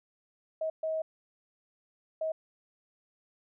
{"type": "tone bursts at uneven times", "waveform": "sine", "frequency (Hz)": 636, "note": "D#5", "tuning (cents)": 38, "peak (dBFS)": -29, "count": 3, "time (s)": [[0.61, 0.7], [0.83, 1.02], [2.21, 2.32]], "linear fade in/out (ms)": 5, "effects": []}